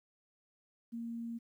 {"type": "tone", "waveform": "sine", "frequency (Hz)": 232.3, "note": "A#3", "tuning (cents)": -6, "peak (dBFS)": -38, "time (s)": [0.92, 1.39], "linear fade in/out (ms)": 20, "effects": ["12-bit"]}